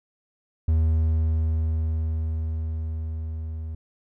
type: tone with level ramp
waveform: triangle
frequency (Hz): 79.7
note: D#2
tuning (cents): +42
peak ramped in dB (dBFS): -15 to -28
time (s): 0.68-3.75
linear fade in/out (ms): 5
effects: none